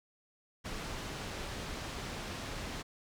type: low-pass noise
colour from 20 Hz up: pink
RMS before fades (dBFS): -41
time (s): 0.64-2.83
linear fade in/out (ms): 20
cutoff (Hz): 6200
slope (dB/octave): 12
effects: none